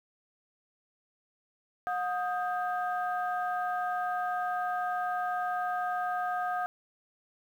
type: tone cluster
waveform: sine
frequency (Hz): 723 / 1247 / 1587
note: F#5 / D#6 / G6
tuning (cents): -40 / +3 / +21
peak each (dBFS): -30 / -35 / -37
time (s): 1.87-6.66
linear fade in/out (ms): 0
effects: tanh soft clip ceiling -20 dBFS + 10-bit